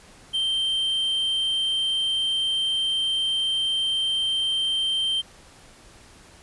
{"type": "tone", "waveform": "triangle", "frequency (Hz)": 3136, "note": "G7", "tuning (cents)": 0, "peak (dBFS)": -20, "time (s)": [0.33, 5.22], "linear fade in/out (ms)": 20, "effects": ["pink hiss -50 dBFS RMS until 6.42 s", "resampled to 24000 Hz"]}